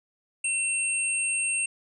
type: tone pair together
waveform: sine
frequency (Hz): 2700 / 8572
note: E7 / C9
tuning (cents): +41 / +41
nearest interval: octave + minor sixth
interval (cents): 2000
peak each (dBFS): -27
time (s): 0.44-1.66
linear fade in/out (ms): 5
effects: none